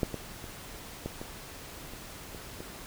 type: clicks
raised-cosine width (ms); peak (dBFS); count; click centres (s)
2; -13 / -20 / -30 / -20 / -25 / -30 / -29 / -27; 8; 0.032 / 0.143 / 0.442 / 1.06 / 1.215 / 1.936 / 2.348 / 2.605
effects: pink hiss -45 dBFS RMS until 2.86 s